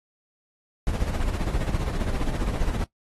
brown noise with tremolo, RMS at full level -23 dBFS, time 0.87-2.84 s, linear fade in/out 0 ms, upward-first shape sine, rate 15 Hz, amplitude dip 60%, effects noise-tail reverb RT60 0.1 s tail -19 dB re dry + AAC 32 kbps

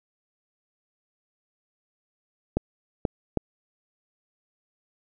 clicks, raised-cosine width 2 ms, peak -9 dBFS, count 3, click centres 2.57 / 3.052 / 3.373 s, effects none

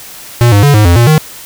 square tone with pitch steps, 119.6 / 101.6 / 143.5 / 105.9 / 86.6 / 118.6 / 155.1 Hz, A#2 / G#2 / D3 / G#2 / F2 / A#2 / D#3, +45 / -38 / -40 / +34 / -14 / +30 / -5 cents, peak -4 dBFS, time 0.41-1.18 s, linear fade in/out 0 ms, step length 110 ms, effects white hiss -30 dBFS RMS until 1.45 s

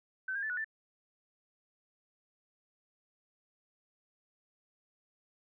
sine tone with pitch steps, 1530 / 1617 / 1750 / 1469 / 1767 Hz, G6 / G#6 / A6 / F#6 / A6, -42 / -47 / -10 / -13 / +7 cents, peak -33 dBFS, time 0.28-0.645 s, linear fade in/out 5 ms, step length 73 ms, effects none

